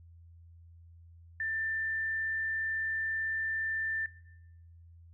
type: tone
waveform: sine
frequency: 1781 Hz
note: A6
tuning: 21 cents sharp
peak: -31 dBFS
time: 1.4-4.06 s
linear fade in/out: 2 ms
effects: noise-tail reverb RT60 1.0 s tail -21 dB re dry + added 84 Hz sine -52 dBFS peak until 5.13 s